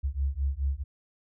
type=beating tone pair; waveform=sine; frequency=66.6 / 71.3 Hz; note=C2 / C#2; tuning=+31 / +49 cents; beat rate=4.7 Hz; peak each=-29 dBFS; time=0.03-0.84 s; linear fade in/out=20 ms; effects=none